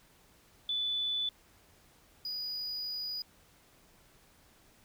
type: tone pair in turn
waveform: sine / triangle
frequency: 3482 / 4924 Hz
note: A7 / D#8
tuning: -19 / -19 cents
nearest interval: tritone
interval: 600 cents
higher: second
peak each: -30 / -34 dBFS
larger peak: first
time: 0.69-1.29 / 2.25-3.22 s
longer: second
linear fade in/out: 2 ms
effects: pink hiss -63 dBFS RMS until 4.84 s